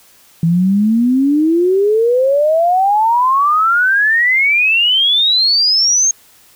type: exponential sweep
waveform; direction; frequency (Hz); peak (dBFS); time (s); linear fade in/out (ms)
sine; up; 162.3 to 6530; -9; 0.43-6.11; 2
effects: white hiss -47 dBFS RMS until 6.55 s